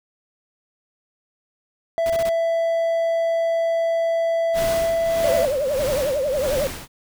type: tone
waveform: triangle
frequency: 664 Hz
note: E5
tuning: 12 cents sharp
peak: -16 dBFS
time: 1.98-5.45 s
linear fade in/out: 0 ms
type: noise bursts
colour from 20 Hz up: pink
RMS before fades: -33 dBFS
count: 4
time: 2.06-2.291 s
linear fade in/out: 0 ms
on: 39 ms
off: 25 ms
type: noise with tremolo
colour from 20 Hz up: pink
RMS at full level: -28 dBFS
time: 4.53-6.88 s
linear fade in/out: 50 ms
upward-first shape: sine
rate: 1.6 Hz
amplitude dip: 70%
type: tone with vibrato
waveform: sine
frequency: 556 Hz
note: C#5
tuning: 5 cents sharp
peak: -19 dBFS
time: 5.24-6.67 s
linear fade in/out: 2 ms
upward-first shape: triangle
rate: 11 Hz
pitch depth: 190 cents each way
effects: none